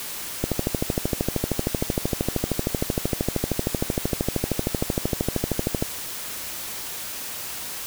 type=click train; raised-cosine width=2 ms; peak=-8 dBFS; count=71; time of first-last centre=0.44-5.825 s; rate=13 Hz; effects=white hiss -33 dBFS RMS until 7.86 s